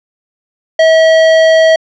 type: tone with hard clipping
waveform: sine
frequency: 644 Hz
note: E5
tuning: 41 cents flat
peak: -6 dBFS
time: 0.79-1.76 s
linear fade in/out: 5 ms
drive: 15 dB
effects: low-pass 5000 Hz 12 dB/octave